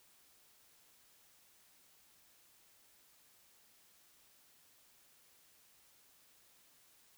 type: silence
effects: white hiss -67 dBFS RMS until 7.17 s